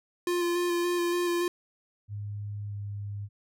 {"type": "tone with vibrato", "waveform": "square", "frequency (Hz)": 349.2, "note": "F4", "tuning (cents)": 0, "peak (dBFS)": -26, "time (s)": [0.27, 1.48], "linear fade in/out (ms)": 2, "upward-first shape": "square", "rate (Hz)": 3.5, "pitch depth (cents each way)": 14}
{"type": "tone with pitch glide", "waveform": "sine", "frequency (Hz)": [103, 101.82], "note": ["G#2", "G#2"], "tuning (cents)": [-14, -34], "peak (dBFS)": -33, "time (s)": [2.08, 3.29], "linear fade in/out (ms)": 50, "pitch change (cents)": -20, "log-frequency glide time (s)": [2.68, 2.73]}
{"effects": []}